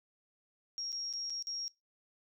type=tone with dropouts; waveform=sine; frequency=5588 Hz; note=F8; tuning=in tune; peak=-36 dBFS; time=0.78-1.68 s; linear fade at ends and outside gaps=0 ms; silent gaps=0.92-0.927 / 1.128-1.136 / 1.298-1.303 / 1.425-1.47 s; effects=noise-tail reverb RT60 0.2 s tail -22 dB re dry